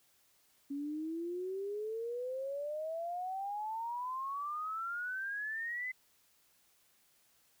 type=exponential sweep; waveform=sine; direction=up; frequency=277.2 to 2048 Hz; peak=-36 dBFS; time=0.7-5.92 s; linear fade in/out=10 ms; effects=white hiss -70 dBFS RMS until 7.6 s